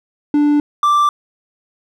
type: tone pair in turn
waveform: triangle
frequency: 293.7 / 1174.8 Hz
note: D4 / D6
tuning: 0 / 0 cents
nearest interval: 2 octaves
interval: 2400 cents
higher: second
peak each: -8 dBFS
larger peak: neither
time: 0.34-0.6 / 0.83-1.09 s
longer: neither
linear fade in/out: 2 ms
effects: none